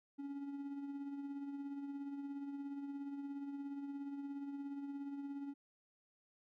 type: tone with tremolo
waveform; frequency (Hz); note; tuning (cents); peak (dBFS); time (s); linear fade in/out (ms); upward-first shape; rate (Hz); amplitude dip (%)
triangle; 280.6; C#4; +21; -38; 0.18-5.54; 20; triangle; 17; 50
effects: none